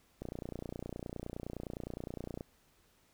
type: click train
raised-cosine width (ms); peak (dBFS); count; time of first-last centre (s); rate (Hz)
2; -27; 66; 0.22-2.409; 29.7
effects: pink hiss -69 dBFS RMS until 3.13 s